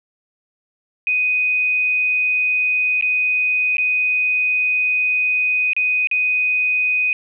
sine tone with dropouts, 2496 Hz, D#7, 5 cents sharp, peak -15 dBFS, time 1.07-7.13 s, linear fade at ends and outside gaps 1 ms, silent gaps 3.011-3.024 / 3.769-3.782 / 5.733-5.765 / 6.072-6.113 s, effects none

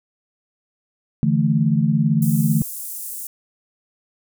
sine chord, D suspended second, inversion none, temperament equal, 146.83 / 164.81 / 220 Hz, D3 / E3 / A3, 0 / 0 / 0 cents, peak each -19 dBFS, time 1.23-2.62 s, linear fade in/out 0 ms
pink high-pass noise, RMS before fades -31 dBFS, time 2.22-3.27 s, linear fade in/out 2 ms, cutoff 8600 Hz, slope 24 dB/octave
effects none

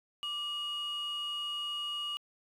triangle tone pair together, 1174.7 / 2887 Hz, D6 / F#7, 0 / -43 cents, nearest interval octave + major third, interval 1557 cents, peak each -40 / -32 dBFS, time 0.23-2.17 s, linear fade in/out 0 ms, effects tanh soft clip ceiling -29 dBFS

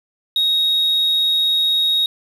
sine tone, 3764 Hz, A#7, 16 cents sharp, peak -12 dBFS, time 0.36-2.06 s, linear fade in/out 2 ms, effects tanh soft clip ceiling -12 dBFS + 7-bit

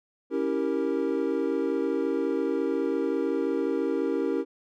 triangle chord, C# diminished seventh, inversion none, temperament equal with one note detuned, 277.2 / 326.4 / 392 / 466.2 Hz, C#4 / E4 / G4 / Bb4, 0 / -17 / 0 / 0 cents, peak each -28 dBFS, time 0.3-4.45 s, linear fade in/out 50 ms, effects none

